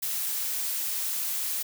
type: noise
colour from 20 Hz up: blue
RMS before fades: -30 dBFS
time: 0.02-1.63 s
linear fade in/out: 10 ms
effects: none